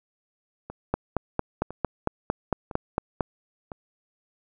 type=two click trains; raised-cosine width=1 ms; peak=-9 / -22 dBFS; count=11 / 4; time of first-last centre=0.94-3.208 / 0.7-3.718 s; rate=4.41 / 0.994 Hz; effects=none